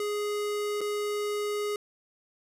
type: tone with dropouts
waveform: square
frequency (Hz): 415.3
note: G#4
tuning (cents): 0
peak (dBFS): -29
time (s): 0-1.76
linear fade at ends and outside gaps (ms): 2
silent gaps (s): 0.808-0.813
effects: resampled to 32000 Hz + 11-bit